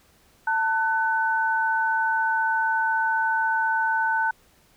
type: tone pair together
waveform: sine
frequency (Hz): 892 / 1502.4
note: A5 / F#6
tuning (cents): +23 / +26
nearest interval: major sixth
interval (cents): 903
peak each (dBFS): -23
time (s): 0.47-4.31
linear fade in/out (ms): 5
effects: pink hiss -59 dBFS RMS until 4.76 s